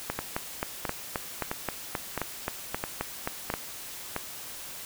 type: two click trains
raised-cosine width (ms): 0.5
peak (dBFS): -13 / -14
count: 14 / 7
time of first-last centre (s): 0.1-3.539 / 0.19-4.164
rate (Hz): 3.78 / 1.51
effects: white hiss -41 dBFS RMS until 4.85 s